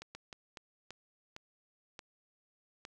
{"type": "slowing click train", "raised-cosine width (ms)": 0.2, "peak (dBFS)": -28, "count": 8, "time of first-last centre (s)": [0.02, 2.851], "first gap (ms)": 130, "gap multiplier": 1.37, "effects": []}